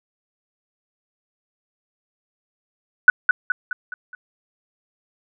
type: tone with echo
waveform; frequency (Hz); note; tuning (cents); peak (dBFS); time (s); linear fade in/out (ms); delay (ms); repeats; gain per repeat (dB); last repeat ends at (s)
sine; 1485; F#6; +6; -4; 3.08-3.1; 2; 210; 5; -6; 4.15
effects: none